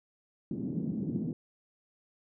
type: band-pass noise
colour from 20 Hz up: pink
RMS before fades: -34 dBFS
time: 0.51-1.33 s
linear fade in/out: 2 ms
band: 160 to 290 Hz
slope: 24 dB/octave
effects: none